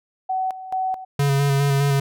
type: tone with tremolo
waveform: sine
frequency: 753 Hz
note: F#5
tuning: 30 cents sharp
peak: -20 dBFS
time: 0.29-1.05 s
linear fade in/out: 10 ms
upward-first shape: square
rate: 2.3 Hz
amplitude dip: 75%
type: tone with vibrato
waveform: square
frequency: 140 Hz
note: C#3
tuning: 18 cents sharp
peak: -17 dBFS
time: 1.19-2 s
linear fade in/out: 5 ms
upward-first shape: square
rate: 4.9 Hz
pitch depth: 20 cents each way
effects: none